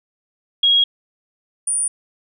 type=tone pair in turn; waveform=sine; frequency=3294 / 9379 Hz; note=G#7 / D9; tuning=-15 / -3 cents; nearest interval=octave + tritone; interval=1812 cents; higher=second; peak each=-11 / -17 dBFS; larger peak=first; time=0.63-0.84 / 1.67-1.88 s; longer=neither; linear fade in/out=5 ms; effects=none